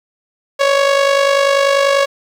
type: tone with amplitude modulation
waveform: sawtooth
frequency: 556 Hz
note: C#5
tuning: 5 cents sharp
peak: -4 dBFS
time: 0.59-2.06 s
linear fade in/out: 20 ms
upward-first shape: sine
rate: 50.2 Hz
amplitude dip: 55%
effects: low-pass 6000 Hz 12 dB/octave + 7-bit